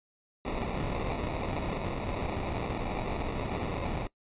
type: noise with sample-and-hold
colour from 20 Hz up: pink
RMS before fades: -33 dBFS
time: 0.45-4.07 s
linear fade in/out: 0 ms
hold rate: 1575 Hz
effects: noise-tail reverb RT60 0.1 s tail -20 dB re dry + resampled to 8000 Hz